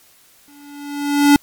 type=tone with exponential growth; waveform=square; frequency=287.5 Hz; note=D4; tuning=37 cents flat; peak=-6 dBFS; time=0.48-1.36 s; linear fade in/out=0 ms; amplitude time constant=190 ms; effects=white hiss -51 dBFS RMS until 1.42 s + MP3 96 kbps